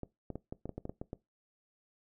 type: clicks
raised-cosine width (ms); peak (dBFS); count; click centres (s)
2; -26; 11; 0.033 / 0.303 / 0.356 / 0.525 / 0.656 / 0.693 / 0.78 / 0.854 / 0.895 / 1.015 / 1.131
effects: noise-tail reverb RT60 0.2 s tail -20 dB re dry